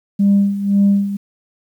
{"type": "tone with tremolo", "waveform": "sine", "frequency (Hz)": 200, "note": "G3", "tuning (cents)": 35, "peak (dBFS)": -7, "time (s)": [0.19, 1.17], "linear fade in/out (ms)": 10, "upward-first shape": "sine", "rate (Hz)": 1.9, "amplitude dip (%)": 75, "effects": ["tanh soft clip ceiling -6 dBFS", "8-bit"]}